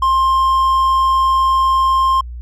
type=tone; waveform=triangle; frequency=1058 Hz; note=C6; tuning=19 cents sharp; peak=-9 dBFS; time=0.02-2.21 s; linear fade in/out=5 ms; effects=added 60 Hz sine -26 dBFS peak until 2.41 s